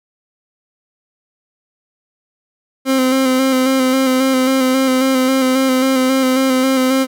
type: tone with vibrato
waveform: 30% pulse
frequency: 261.6 Hz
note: C4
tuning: in tune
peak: -9 dBFS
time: 2.85-7.07 s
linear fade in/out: 50 ms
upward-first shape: square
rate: 3.7 Hz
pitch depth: 25 cents each way
effects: none